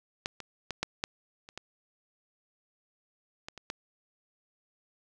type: clicks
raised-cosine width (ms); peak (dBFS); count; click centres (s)
0.2; -14 / -23 / -17 / -12 / -12 / -30 / -22 / -22 / -27 / -17; 10; 0.259 / 0.403 / 0.707 / 0.83 / 1.039 / 1.489 / 1.576 / 3.485 / 3.577 / 3.701
effects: none